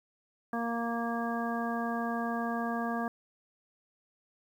harmonic tone, 233.1 Hz, A#3, in tune, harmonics 1 / 2 / 3 / 4 / 5 / 7, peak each -33 / -40 / -36 / -42 / -39 / -40 dBFS, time 0.53-3.08 s, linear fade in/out 2 ms, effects 10-bit

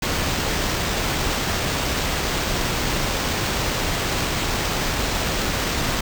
pink noise with sample-and-hold, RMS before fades -23 dBFS, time 0.02-6.01 s, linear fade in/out 5 ms, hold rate 11025 Hz, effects none

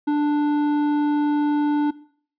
triangle tone with hard clipping, 294.7 Hz, D4, 6 cents sharp, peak -19 dBFS, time 0.07-1.91 s, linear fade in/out 10 ms, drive 12 dB, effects noise-tail reverb RT60 0.5 s tail -18 dB re dry + resampled to 11025 Hz

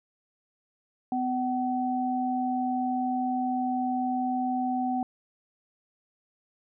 sine tone pair together, 252.5 / 756.6 Hz, B3 / F#5, +39 / +38 cents, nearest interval octave + perfect fifth, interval 1899 cents, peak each -28 dBFS, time 1.12-5.03 s, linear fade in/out 2 ms, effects none

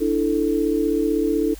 sine chord, D suspended second, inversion none, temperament equal, 293.7 / 329.6 / 440 Hz, D4 / E4 / A4, 0 / 0 / 0 cents, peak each -22 dBFS, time 0-1.55 s, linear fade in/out 20 ms, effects added 50 Hz sine -37 dBFS peak until 1.59 s + white hiss -45 dBFS RMS until 1.59 s

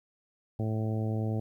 harmonic tone, 109.6 Hz, A2, 6 cents flat, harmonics 1 / 2 / 3 / 4 / 5 / 6 / 7, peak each -29 / -35 / -39 / -41 / -43 / -45 / -46 dBFS, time 0.59-1.4 s, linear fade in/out 5 ms, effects 11-bit

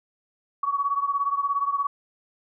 sine beating tone pair, 1122 / 1139 Hz, C#6 / C#6, +21 / +47 cents, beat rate 17 Hz, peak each -24 / -27 dBFS, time 0.63-1.87 s, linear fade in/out 5 ms, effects none

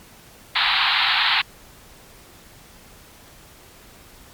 white band-pass noise, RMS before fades -19 dBFS, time 0.55-1.42 s, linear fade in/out 10 ms, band 760 to 4300 Hz, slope 96 dB/octave, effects pink hiss -47 dBFS RMS until 4.33 s + MP3 96 kbps

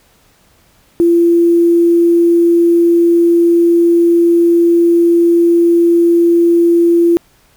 sine tone with quantisation, 340.9 Hz, F4, 42 cents flat, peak -6 dBFS, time 1-7.17 s, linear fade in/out 0 ms, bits 6, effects pink hiss -51 dBFS RMS until 7.56 s

